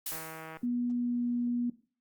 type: noise with exponential decay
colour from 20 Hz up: blue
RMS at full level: -33 dBFS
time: 0.06-0.66 s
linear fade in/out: 5 ms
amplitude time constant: 130 ms
type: click train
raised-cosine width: 0.5 ms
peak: -29 dBFS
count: 73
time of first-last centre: 0.12-0.57 s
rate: 160 Hz
type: tone with pitch glide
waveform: sine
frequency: 242.9 to 241.4 Hz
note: B3 to B3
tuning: -29 to -39 cents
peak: -28 dBFS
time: 0.63-1.7 s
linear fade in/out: 5 ms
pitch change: -10 cents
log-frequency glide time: 0.93-1.25 s
effects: noise-tail reverb RT60 0.4 s tail -17 dB re dry + Opus 48 kbps